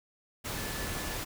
sine tone in noise, 1737 Hz, A6, 23 cents flat, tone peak -45 dBFS, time 0.56-1.17 s, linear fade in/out 20 ms, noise pink, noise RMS -36 dBFS, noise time 0.44-1.25 s, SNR -12 dB, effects none

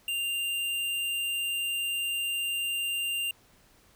square tone, 2789 Hz, F7, 3 cents flat, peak -29 dBFS, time 0.08-3.31 s, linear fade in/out 2 ms, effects pink hiss -61 dBFS RMS until 3.95 s

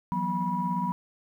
sine tone cluster, 168.5 / 185.2 / 240.9 / 975 Hz, E3 / F#3 / B3 / B5, +38 / +2 / -43 / -23 cents, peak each -34 / -30 / -35 / -28 dBFS, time 0.12-0.92 s, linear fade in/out 0 ms, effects tanh soft clip ceiling -16 dBFS + 10-bit

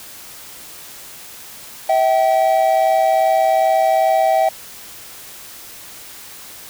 triangle tone pair together, 647.5 / 770 Hz, E5 / G5, -31 / -31 cents, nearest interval minor third, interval 300 cents, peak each -13 dBFS, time 1.89-4.49 s, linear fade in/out 5 ms, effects white hiss -37 dBFS RMS until 6.69 s

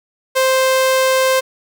sawtooth tone, 523.3 Hz, C5, in tune, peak -8 dBFS, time 0.35-1.41 s, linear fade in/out 20 ms, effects none

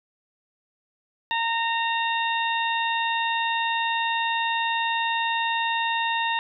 harmonic tone, 920 Hz, A#5, 23 cents flat, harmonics 1 / 2 / 3 / 4, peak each -25 / -28 / -30 / -31 dBFS, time 1.31-6.39 s, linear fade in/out 0 ms, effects none

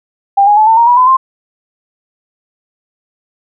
sine tone with pitch steps, 796 / 828.4 / 862 / 897.1 / 933.6 / 971.5 / 1011 / 1052.1 Hz, G5 / G#5 / A5 / A5 / A#5 / B5 / B5 / C6, +26 / -5 / -36 / +33 / +2 / -29 / +40 / +9 cents, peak -4 dBFS, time 0.37-1.17 s, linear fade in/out 10 ms, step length 100 ms, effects none

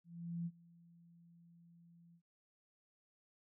sine tone with ADSR envelope, 170 Hz, F3, 46 cents flat, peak -37 dBFS, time 0.04-2.22 s, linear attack 420 ms, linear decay 48 ms, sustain -24 dB, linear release 76 ms, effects none

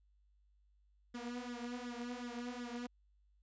sawtooth tone with flanger, 242.6 Hz, B3, 31 cents flat, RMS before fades -44 dBFS, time 1.14-2.87 s, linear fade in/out 10 ms, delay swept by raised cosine 0.56 to 4.86 ms, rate 2.7 Hz, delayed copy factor +0.8, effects added 50 Hz sine -68 dBFS peak until 3.42 s + resampled to 16000 Hz

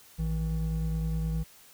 triangle tone pair together, 56.67 / 160.3 Hz, A#1 / E3, -48 / -48 cents, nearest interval octave + tritone, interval 1800 cents, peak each -28 / -28 dBFS, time 0.18-1.44 s, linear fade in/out 20 ms, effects white hiss -55 dBFS RMS until 1.73 s

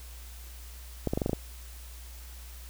clicks, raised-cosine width 2 ms, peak -14 dBFS, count 7, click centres 1.073 / 1.135 / 1.175 / 1.218 / 1.261 / 1.295 / 1.332 s, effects added 60 Hz sine -43 dBFS peak until 2.69 s + white hiss -51 dBFS RMS until 2.69 s

